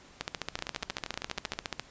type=two click trains; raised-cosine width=0.2 ms; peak=-14 / -18 dBFS; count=24 / 13; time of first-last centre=0.21-1.796 / 0.59-1.535 s; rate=14.5 / 12.7 Hz; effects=pink hiss -55 dBFS RMS until 1.9 s + resampled to 16000 Hz